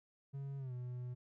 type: tone with pitch glide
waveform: triangle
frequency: 138.3 to 123.93 Hz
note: C#3 to B2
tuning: -4 to +6 cents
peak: -39 dBFS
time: 0.33-1.15 s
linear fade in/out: 20 ms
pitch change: -190 cents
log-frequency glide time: 0.58-0.73 s
effects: none